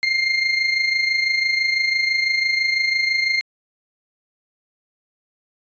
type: tone with amplitude modulation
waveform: 35% pulse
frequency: 2112 Hz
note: C7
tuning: 16 cents sharp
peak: -13 dBFS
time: 0.03-3.41 s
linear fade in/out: 0 ms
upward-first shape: sine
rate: 26 Hz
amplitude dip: 55%
effects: resampled to 16000 Hz